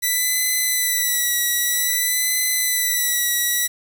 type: tone with vibrato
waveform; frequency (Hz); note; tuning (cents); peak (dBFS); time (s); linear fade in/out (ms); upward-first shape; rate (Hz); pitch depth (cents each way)
5% pulse; 1975.5; B6; 0; -8; 0.02-3.68; 20; sine; 0.52; 38
effects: 7-bit